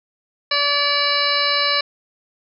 harmonic tone with a mistuned harmonic, 576 Hz, D5, 34 cents flat, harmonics 1 / 2 / 3 / 4 / 5 / 7 / 8 / 9, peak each -26 / -23 / -25 / -24 / -27 / -21 / -27 / -26 dBFS, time 0.51-1.81 s, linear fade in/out 5 ms, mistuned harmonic 8, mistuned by -28 cents, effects none

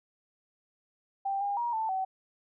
sine tone with pitch steps, 786 / 807 / 950 / 884 / 760 Hz, G5 / G#5 / A#5 / A5 / F#5, +4 / -50 / +33 / +8 / +46 cents, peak -28 dBFS, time 1.25-2.05 s, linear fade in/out 10 ms, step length 160 ms, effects none

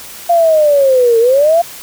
sine linear two-way sweep, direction down then up, 698.5 to 448.6 to 698.5 Hz, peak -6 dBFS, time 0.29-1.62 s, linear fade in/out 10 ms, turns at 1.19 s, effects white hiss -31 dBFS RMS until 1.82 s

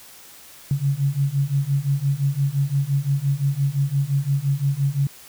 sine beating tone pair, 136.4 / 142.2 Hz, C#3 / C#3, -28 / +45 cents, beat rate 5.8 Hz, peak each -22 / -21 dBFS, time 0.71-5.07 s, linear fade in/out 2 ms, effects white hiss -45 dBFS RMS until 5.28 s

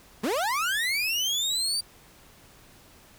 30% pulse linear sweep, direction up, 184.3 to 4699 Hz, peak -22 dBFS, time 0.23-1.81 s, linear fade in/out 10 ms, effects pink hiss -54 dBFS RMS until 3.18 s

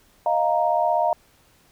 sine chord, Eb suspended second, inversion none, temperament equal, 622.3 / 698.5 / 932.3 Hz, Eb5 / F5 / Bb5, 0 / 0 / 0 cents, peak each -23 / -21 / -23 dBFS, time 0.26-1.13 s, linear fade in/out 2 ms, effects pink hiss -58 dBFS RMS until 1.71 s

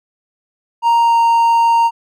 triangle tone with pitch glide, 932.3 to 926.4 Hz, A#5 to A#5, 0 to -11 cents, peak -7 dBFS, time 0.82-1.91 s, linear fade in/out 50 ms, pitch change -11 cents, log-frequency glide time 1-1.18 s, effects none

